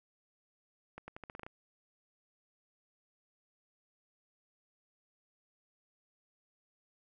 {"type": "accelerating click train", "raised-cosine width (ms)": 0.5, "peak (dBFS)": -30, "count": 9, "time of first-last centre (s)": [0.98, 1.465], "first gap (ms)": 100, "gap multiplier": 0.85, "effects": []}